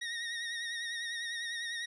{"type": "tone with vibrato", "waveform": "25% pulse", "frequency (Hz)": 1864.7, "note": "A#6", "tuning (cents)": 0, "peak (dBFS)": -32, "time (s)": [0.01, 1.86], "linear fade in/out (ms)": 10, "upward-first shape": "triangle", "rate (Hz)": 10, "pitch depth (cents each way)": 53, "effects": ["resampled to 22050 Hz"]}